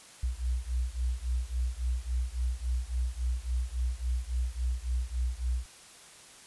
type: beating tone pair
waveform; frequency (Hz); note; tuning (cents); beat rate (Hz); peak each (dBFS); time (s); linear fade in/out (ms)
sine; 60 / 63.6; B1 / C2; -49 / -48; 3.6; -31 / -32; 0.23-5.66; 5
effects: white hiss -52 dBFS RMS until 6.46 s + resampled to 24000 Hz